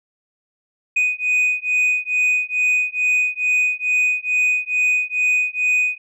sine beating tone pair, 2489 / 2491.3 Hz, D#7 / D#7, 0 / +2 cents, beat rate 2.3 Hz, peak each -17 dBFS, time 0.96-5.98 s, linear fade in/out 10 ms, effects tanh soft clip ceiling -13 dBFS

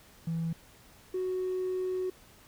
triangle tone pair in turn, 164.81 / 370 Hz, E3 / F#4, 0 / 0 cents, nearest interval octave + major second, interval 1400 cents, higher second, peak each -26 dBFS, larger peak neither, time 0.27-0.53 / 1.14-2.1 s, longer second, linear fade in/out 5 ms, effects tanh soft clip ceiling -26 dBFS + pink hiss -57 dBFS RMS until 2.47 s

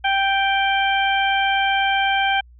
harmonic tone, 784 Hz, G5, in tune, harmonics 1 / 2 / 3 / 4, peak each -19 / -22 / -24 / -25 dBFS, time 0.04-2.41 s, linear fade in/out 10 ms, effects added 60 Hz sine -44 dBFS peak until 2.59 s

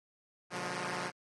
5% pulse chord, B diminished seventh, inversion none, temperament equal with one note detuned, 123.47 / 146.83 / 178.9 / 207.7 Hz, B2 / D3 / F3 / Ab3, 0 / 0 / +42 / 0 cents, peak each -33 / -32 / -27 / -33 dBFS, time 0.5-1.12 s, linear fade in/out 50 ms, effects low-pass 9000 Hz 12 dB/octave + AAC 32 kbps

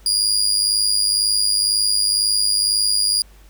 30% pulse tone with amplitude modulation, 4848 Hz, D#8, 46 cents flat, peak -10 dBFS, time 0.06-3.22 s, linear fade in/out 2 ms, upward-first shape sine, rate 102 Hz, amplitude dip 60%, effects added 50 Hz sine -44 dBFS peak until 3.49 s + pink hiss -53 dBFS RMS until 3.49 s

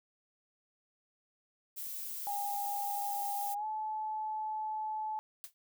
violet noise, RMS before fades -41 dBFS, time 1.76-3.55 s, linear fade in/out 20 ms
sine tone with pitch glide, 811 to 864.2 Hz, G#5 to A5, -41 to -31 cents, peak -34 dBFS, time 2.27-5.19 s, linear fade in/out 0 ms, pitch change +110 cents, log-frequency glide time 3.55-3.65 s
blue noise with exponential decay, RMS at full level -41 dBFS, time 5.44-5.54 s, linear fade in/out 0 ms, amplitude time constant 20 ms
effects none

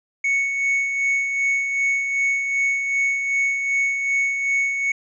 triangle tone with tremolo, 2217 Hz, C#7, in tune, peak -15 dBFS, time 0.24-4.92 s, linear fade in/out 5 ms, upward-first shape sine, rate 2.6 Hz, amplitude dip 45%, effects resampled to 22050 Hz

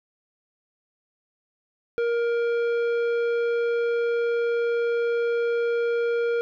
triangle tone with tanh clipping, 469.8 Hz, A#4, 13 cents sharp, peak -23 dBFS, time 1.98-6.41 s, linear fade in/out 0 ms, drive 15 dB, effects none

